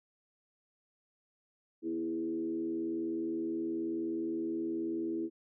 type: tone with frequency modulation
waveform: sine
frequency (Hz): 330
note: E4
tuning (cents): +2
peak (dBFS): -32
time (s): 1.82-5.3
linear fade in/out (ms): 50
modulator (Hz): 81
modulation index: 0.72
effects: none